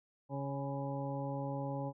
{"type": "harmonic tone with a mistuned harmonic", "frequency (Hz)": 138.59, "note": "C#3", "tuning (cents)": 0, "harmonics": [1, 2, 3, 4, 6, 7], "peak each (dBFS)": [-39, -42, -50, -42, -44, -50], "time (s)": [0.29, 1.93], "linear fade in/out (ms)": 50, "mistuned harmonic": 7, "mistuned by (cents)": 35, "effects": []}